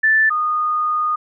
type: tone pair in turn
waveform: sine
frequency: 1760 / 1230.2 Hz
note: A6 / D#6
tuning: 0 / -20 cents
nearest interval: tritone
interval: 620 cents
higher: first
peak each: -11 / -16 dBFS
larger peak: first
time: 0.03-0.3 / 0.3-1.16 s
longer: second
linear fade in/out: 10 ms
effects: none